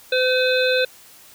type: harmonic tone with a mistuned harmonic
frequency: 510 Hz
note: C5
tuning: 44 cents flat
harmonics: 1 / 3 / 5 / 7 / 8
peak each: -18 / -23 / -25 / -26 / -27 dBFS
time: 0.12-0.85 s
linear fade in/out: 5 ms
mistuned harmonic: 8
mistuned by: -15 cents
effects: white hiss -47 dBFS RMS until 1.34 s